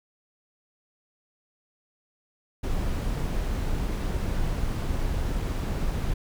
brown noise, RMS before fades -27 dBFS, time 2.63-6.14 s, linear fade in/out 10 ms, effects none

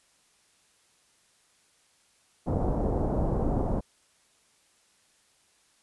pink low-pass noise, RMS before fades -27 dBFS, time 2.46-3.81 s, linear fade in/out 20 ms, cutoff 780 Hz, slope 24 dB/octave, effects white hiss -65 dBFS RMS until 5.82 s + resampled to 24000 Hz

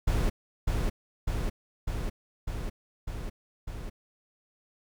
brown noise with echo, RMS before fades -25 dBFS, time 0.07-0.3 s, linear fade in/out 10 ms, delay 600 ms, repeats 6, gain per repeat -2 dB, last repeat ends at 3.9 s, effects none

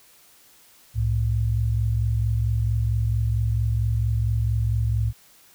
sine tone pair together, 65.41 / 109.85 Hz, C2 / A2, 0 / -2 cents, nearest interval major sixth, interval 898 cents, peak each -24 / -21 dBFS, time 0.94-5.13 s, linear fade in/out 50 ms, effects white hiss -54 dBFS RMS until 5.54 s

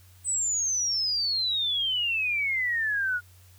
sine exponential sweep, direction down, 8200 to 1425 Hz, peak -24 dBFS, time 0.24-3.21 s, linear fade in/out 50 ms, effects added 91 Hz sine -52 dBFS peak until 3.58 s + white hiss -59 dBFS RMS until 3.58 s

